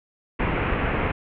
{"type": "low-pass noise", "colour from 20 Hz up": "pink", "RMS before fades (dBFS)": -24, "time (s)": [0.39, 1.12], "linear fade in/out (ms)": 10, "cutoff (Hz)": 2700, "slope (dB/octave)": 48, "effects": []}